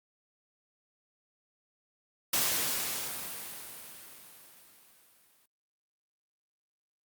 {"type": "noise with exponential decay", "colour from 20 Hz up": "white", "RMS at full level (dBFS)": -27, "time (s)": [2.33, 5.46], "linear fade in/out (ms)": 5, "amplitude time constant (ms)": 680, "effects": ["high-pass 100 Hz 12 dB/octave", "Opus 48 kbps"]}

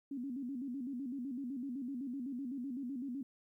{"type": "tone with vibrato", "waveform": "sine", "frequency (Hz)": 260.1, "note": "C4", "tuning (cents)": -10, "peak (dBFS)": -38, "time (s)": [0.11, 3.23], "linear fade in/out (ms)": 5, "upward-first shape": "square", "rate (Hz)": 7.9, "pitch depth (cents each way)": 120, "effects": ["13-bit"]}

